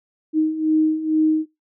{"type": "beating tone pair", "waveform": "sine", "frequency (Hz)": [311.1, 313.3], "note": ["D#4", "D#4"], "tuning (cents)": [0, 12], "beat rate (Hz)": 2.2, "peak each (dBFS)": [-22, -17], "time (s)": [0.33, 1.46], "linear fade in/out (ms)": 50, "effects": ["noise-tail reverb RT60 0.2 s tail -21 dB re dry"]}